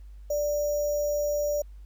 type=tone with sample-and-hold; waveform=sine; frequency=587.3 Hz; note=D5; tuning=in tune; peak=-24 dBFS; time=0.3-1.62 s; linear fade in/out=5 ms; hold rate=6300 Hz; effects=added 50 Hz sine -42 dBFS peak until 1.85 s + pink hiss -69 dBFS RMS until 1.85 s